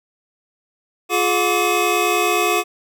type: tone cluster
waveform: square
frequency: 350.7 / 420.2 / 718 / 1150 / 2555 Hz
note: F4 / G#4 / F5 / D6 / D#7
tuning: +7 / +20 / +48 / -37 / +45 cents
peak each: -23 dBFS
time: 1.09-2.64 s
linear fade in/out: 50 ms
effects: none